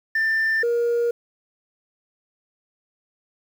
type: tone pair in turn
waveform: sine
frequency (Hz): 1784 / 472.5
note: A6 / A#4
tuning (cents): +23 / +23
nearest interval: octave + major seventh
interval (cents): 2300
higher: first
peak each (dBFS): -16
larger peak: neither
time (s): 0.15-0.63 / 0.63-1.11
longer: neither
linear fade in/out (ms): 5
effects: tanh soft clip ceiling -17 dBFS + 8-bit